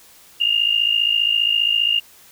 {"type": "tone pair together", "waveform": "sine", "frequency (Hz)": [2794, 2849], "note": ["F7", "F7"], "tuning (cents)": [0, 34], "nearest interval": "unison", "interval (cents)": 34, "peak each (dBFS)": [-18, -18], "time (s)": [0.4, 2], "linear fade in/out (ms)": 10, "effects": ["white hiss -48 dBFS RMS until 2.31 s"]}